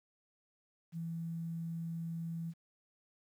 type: tone with quantisation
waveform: sine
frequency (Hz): 166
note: E3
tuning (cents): +12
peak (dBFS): -37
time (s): 0.92-2.54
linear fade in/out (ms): 50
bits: 11
effects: none